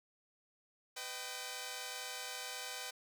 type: tone cluster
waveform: 5% pulse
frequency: 501 / 616 / 777 Hz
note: B4 / D#5 / G5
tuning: +25 / -17 / -16 cents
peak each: -35 / -38 / -33 dBFS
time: 0.96-2.91 s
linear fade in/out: 10 ms
effects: none